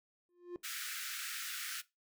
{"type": "tone with exponential growth", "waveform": "triangle", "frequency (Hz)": 352.2, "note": "F4", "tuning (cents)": 15, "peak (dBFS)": -35, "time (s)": [0.29, 0.56], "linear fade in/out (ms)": 1, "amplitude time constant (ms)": 58}
{"type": "high-pass noise", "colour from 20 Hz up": "pink", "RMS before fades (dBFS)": -42, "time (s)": [0.63, 1.82], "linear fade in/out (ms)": 20, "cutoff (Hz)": 1300, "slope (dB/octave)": 96}
{"effects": ["noise-tail reverb RT60 0.2 s tail -18 dB re dry"]}